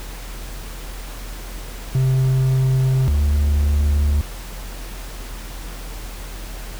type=tone pair in turn; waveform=triangle; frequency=131.1 / 72.96 Hz; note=C3 / D2; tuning=+4 / -11 cents; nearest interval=minor seventh; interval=1015 cents; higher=first; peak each=-12 dBFS; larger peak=neither; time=1.95-3.08 / 3.08-4.21 s; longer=neither; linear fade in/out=0 ms; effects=added 42 Hz sine -30 dBFS peak until 6.79 s + pink hiss -37 dBFS RMS until 6.79 s